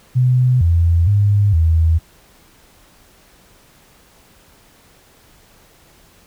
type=tone with pitch steps; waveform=sine; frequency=126.3 / 84.5 / 102.1 / 81.2 Hz; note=B2 / E2 / G#2 / E2; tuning=+39 / +43 / -29 / -26 cents; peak=-10 dBFS; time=0.15-1.99 s; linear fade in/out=20 ms; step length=460 ms; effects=pink hiss -50 dBFS RMS until 6.26 s